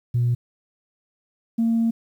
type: tone pair in turn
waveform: sine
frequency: 120.7 / 228.8 Hz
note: B2 / A#3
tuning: -39 / -32 cents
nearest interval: major seventh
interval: 1107 cents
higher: second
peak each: -16 dBFS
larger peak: neither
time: 0.14-0.35 / 1.58-1.91 s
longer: second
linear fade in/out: 10 ms
effects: tanh soft clip ceiling -14 dBFS + 9-bit